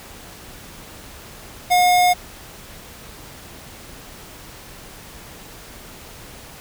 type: tone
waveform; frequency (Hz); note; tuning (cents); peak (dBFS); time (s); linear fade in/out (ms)
square; 719; F#5; -50; -13; 1.7-2.14; 20
effects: pink hiss -40 dBFS RMS until 6.6 s